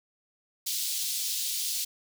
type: high-pass noise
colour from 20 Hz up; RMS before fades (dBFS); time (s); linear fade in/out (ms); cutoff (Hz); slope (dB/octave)
pink; -31; 0.66-1.85; 10; 3600; 24
effects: none